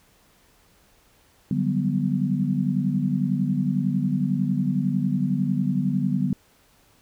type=chord; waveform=sine; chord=G major seventh; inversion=second; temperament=equal; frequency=146.83 / 185 / 196 / 246.9 Hz; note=D3 / F#3 / G3 / B3; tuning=0 / 0 / 0 / 0 cents; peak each=-26 dBFS; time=1.51-6.33 s; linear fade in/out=2 ms; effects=pink hiss -59 dBFS RMS until 7.01 s